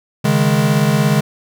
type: chord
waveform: square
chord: C# suspended second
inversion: none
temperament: equal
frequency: 138.59 / 155.56 / 207.7 Hz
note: C#3 / D#3 / G#3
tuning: 0 / 0 / 0 cents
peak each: -17 dBFS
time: 0.24-1.21 s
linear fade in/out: 10 ms
effects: none